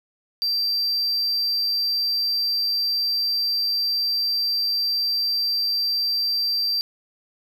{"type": "tone", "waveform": "triangle", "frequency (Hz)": 4699, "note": "D8", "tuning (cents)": 0, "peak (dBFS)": -19, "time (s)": [0.42, 6.81], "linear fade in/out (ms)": 0, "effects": []}